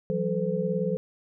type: tone cluster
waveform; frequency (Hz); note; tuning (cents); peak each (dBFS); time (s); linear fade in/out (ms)
sine; 169.3 / 187.3 / 436.2 / 507; E3 / F#3 / A4 / B4; +46 / +21 / -15 / +45; -30; 0.1-0.97; 0
effects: none